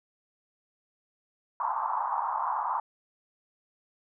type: band-pass noise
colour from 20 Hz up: white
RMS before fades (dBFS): -30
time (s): 1.6-2.8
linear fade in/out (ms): 2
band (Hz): 820 to 1100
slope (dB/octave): 48
effects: none